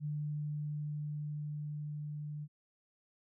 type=tone with level ramp; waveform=sine; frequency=149 Hz; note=D3; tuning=25 cents sharp; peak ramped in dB=-34 to -39 dBFS; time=0-2.48 s; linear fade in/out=50 ms; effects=none